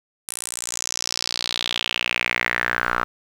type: tone with band-pass filter sweep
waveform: sawtooth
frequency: 59.8 Hz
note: A#1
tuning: 45 cents sharp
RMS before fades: -26 dBFS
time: 0.28-3.04 s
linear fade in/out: 0 ms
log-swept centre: 9900 to 1300 Hz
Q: 4.5
effects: 8-bit